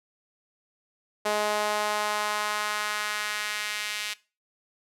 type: tone with high-pass filter sweep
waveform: sawtooth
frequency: 210 Hz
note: G#3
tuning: 19 cents sharp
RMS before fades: -29 dBFS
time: 1.25-4.14 s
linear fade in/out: 10 ms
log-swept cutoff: 580 to 2500 Hz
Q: 1.4
effects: noise-tail reverb RT60 0.3 s tail -19 dB re dry + low-pass 12000 Hz 12 dB/octave